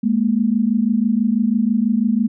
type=tone pair together; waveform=sine; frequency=210 / 236.1 Hz; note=G#3 / A#3; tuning=+19 / +22 cents; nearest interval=major second; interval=203 cents; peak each=-17 / -17 dBFS; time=0.03-2.28 s; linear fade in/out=10 ms; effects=none